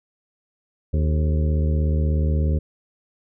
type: harmonic tone with a mistuned harmonic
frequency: 76.7 Hz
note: D#2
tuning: 24 cents flat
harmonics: 1 / 2 / 3 / 4 / 5 / 6 / 7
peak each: -18 / -25 / -31 / -36 / -36 / -36 / -36 dBFS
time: 0.93-2.59 s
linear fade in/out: 10 ms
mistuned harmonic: 6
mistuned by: -79 cents
effects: none